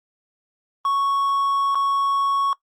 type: tone with dropouts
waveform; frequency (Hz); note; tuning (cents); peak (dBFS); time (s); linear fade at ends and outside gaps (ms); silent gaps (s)
triangle; 1108.7; C#6; 0; -16; 0.85-2.53; 1; 1.747-1.754
effects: noise-tail reverb RT60 0.1 s tail -20 dB re dry + Opus 32 kbps